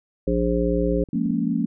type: harmonic tone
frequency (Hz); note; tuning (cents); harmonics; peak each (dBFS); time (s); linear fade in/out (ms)
58.7; A#1; +13; 1 / 3 / 5 / 7 / 9; -25 / -25 / -25 / -25 / -25; 0.27-1.04; 5
type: clicks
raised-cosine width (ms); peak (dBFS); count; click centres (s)
3; -29; 7; 0.924 / 0.968 / 1.025 / 1.088 / 1.156 / 1.26 / 1.307
type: chord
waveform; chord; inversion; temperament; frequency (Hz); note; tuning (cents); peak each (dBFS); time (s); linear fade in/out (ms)
sine; Bb minor seventh; second; just; 174.81 / 209.8 / 233.1 / 279.7; F3 / Ab3 / Bb3 / Db4; +2 / +18 / 0 / +16; -26 / -27 / -24 / -26; 1.13-1.66; 5
effects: none